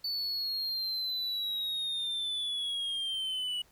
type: linear sweep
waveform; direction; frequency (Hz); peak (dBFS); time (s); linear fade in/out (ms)
triangle; down; 4500 to 2928; -30; 0.04-3.62; 5
effects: pink hiss -64 dBFS RMS until 3.71 s